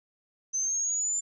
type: linear sweep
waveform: sine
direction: up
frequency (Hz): 6120 to 7200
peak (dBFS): -26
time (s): 0.53-1.21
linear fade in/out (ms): 20
effects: none